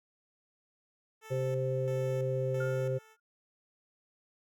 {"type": "tone with tremolo", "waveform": "10% pulse", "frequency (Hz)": 440, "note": "A4", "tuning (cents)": 0, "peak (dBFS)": -39, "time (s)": [1.21, 3.17], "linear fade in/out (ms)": 50, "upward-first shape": "square", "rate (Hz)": 1.5, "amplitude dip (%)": 70}
{"type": "harmonic tone", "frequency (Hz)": 130.81, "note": "C3", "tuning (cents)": 0, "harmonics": [1, 3, 4], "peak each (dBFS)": [-32, -36, -33], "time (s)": [1.3, 2.99], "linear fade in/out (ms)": 20}
{"type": "tone with exponential decay", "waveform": "sine", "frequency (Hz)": 1414, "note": "F6", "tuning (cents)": 21, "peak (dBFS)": -36, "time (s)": [2.6, 3.2], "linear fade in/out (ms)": 5, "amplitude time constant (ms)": 130}
{"effects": []}